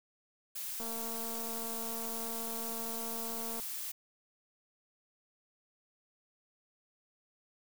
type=noise; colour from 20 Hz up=blue; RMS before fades=-40 dBFS; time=0.55-3.92 s; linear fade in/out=10 ms
type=click train; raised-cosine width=1 ms; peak=-32 dBFS; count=639; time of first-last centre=0.8-3.598 s; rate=228 Hz
effects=none